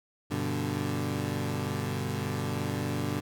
20% pulse chord, G major, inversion none, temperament equal, 98 / 123.47 / 146.83 Hz, G2 / B2 / D3, 0 / 0 / 0 cents, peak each -29 dBFS, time 0.3-3.21 s, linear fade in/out 20 ms, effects none

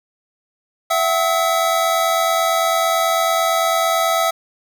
square tone cluster, 667 / 756 / 1292 Hz, E5 / F#5 / E6, +20 / +37 / -35 cents, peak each -19 / -23 / -20 dBFS, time 0.9-4.31 s, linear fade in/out 10 ms, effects none

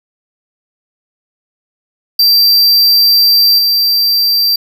square tone with level steps, 4699 Hz, D8, in tune, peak -6 / -9 dBFS, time 2.19-4.56 s, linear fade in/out 5 ms, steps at 3.58 s, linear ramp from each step 10 ms, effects none

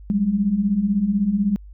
sine beating tone pair, 189.6 / 205.6 Hz, F#3 / G#3, +43 / -17 cents, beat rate 16 Hz, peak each -23 / -18 dBFS, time 0.1-1.56 s, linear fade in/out 0 ms, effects added 50 Hz sine -38 dBFS peak until 1.73 s

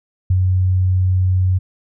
sine tone with ADSR envelope, 92.5 Hz, F#2, in tune, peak -10 dBFS, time 0.3-1.59 s, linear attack 6 ms, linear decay 50 ms, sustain -2 dB, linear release 17 ms, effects none

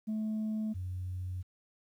sine tone pair in turn, 216.6 / 91.39 Hz, A3 / F#2, -27 / -21 cents, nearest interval octave + minor third, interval 1494 cents, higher first, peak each -29 / -34 dBFS, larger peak first, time 0.07-0.74 / 0.74-1.43 s, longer second, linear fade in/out 20 ms, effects tanh soft clip ceiling -30 dBFS + 11-bit

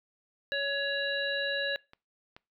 harmonic tone, 560 Hz, C#5, 18 cents sharp, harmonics 1 / 3 / 5 / 7, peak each -34 / -31 / -38 / -36 dBFS, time 0.52-1.76 s, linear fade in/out 0 ms
clicks, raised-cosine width 0.3 ms, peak -33 / -31 dBFS, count 2, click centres 1.934 / 2.365 s
effects noise-tail reverb RT60 0.3 s tail -24 dB re dry

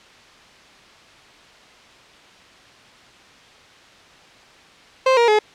30% pulse tone with pitch steps, 523.3 / 471.6 / 425.1 Hz, C5 / A#4 / G#4, 0 / +20 / +40 cents, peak -10 dBFS, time 5.06-5.39 s, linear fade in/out 5 ms, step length 110 ms, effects white hiss -47 dBFS RMS until 5.54 s + low-pass 4000 Hz 12 dB/octave

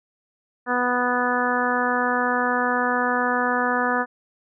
harmonic tone, 246.9 Hz, B3, in tune, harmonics 1 / 2 / 3 / 4 / 5 / 6 / 7, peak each -27 / -27 / -27 / -27 / -27 / -27 / -27 dBFS, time 0.66-4.06 s, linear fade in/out 50 ms, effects none

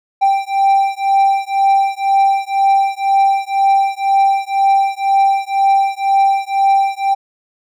triangle beating tone pair, 784 / 786 Hz, G5 / G5, 0 / +4 cents, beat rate 2 Hz, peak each -12 dBFS, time 0.21-7.15 s, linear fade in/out 20 ms, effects none

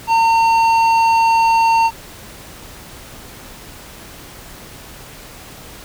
sine tone with tanh clipping, 910 Hz, A#5, 42 cents flat, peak -12 dBFS, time 0.07-1.91 s, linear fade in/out 50 ms, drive 11 dB, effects pink hiss -37 dBFS RMS until 5.84 s

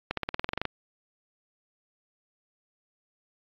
accelerating click train, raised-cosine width 0.3 ms, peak -12 dBFS, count 12, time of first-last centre 0.11-0.653 s, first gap 63 ms, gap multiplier 0.95, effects low-pass 4000 Hz 12 dB/octave + AAC 64 kbps

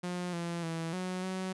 sawtooth tone with pitch steps, 178.3 / 170.6 / 164.3 / 183.8 / 187.2 Hz, F3 / F3 / E3 / F#3 / F#3, +36 / -40 / -5 / -11 / +20 cents, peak -30 dBFS, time 0.03-1.53 s, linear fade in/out 10 ms, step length 300 ms, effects resampled to 24000 Hz

